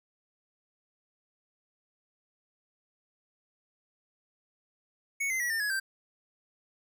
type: tone with pitch steps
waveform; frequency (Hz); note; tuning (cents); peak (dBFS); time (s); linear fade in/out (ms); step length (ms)
square; 2217 / 2069 / 1930 / 1800.8 / 1680.2 / 1567.7; C#7 / C7 / B6 / A6 / G#6 / G6; 0 / -20 / -40 / +40 / +20 / 0; -29; 5.2-5.8; 10; 100
effects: none